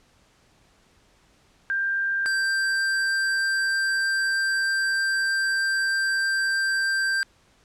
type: tone pair in turn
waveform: sine / square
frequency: 1587 / 1574.2 Hz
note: G6 / G6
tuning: +21 / +7 cents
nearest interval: unison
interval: 14 cents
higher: first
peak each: -22 / -22 dBFS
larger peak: neither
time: 1.7-2.26 / 2.26-7.23 s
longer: second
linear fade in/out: 0 ms
effects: pink hiss -60 dBFS RMS until 7.64 s + low-pass 8000 Hz 12 dB/octave